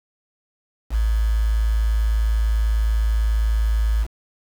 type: tone with quantisation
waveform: sine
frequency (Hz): 54.6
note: A1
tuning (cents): -13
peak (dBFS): -16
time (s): 0.9-4.07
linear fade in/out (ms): 50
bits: 6
effects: none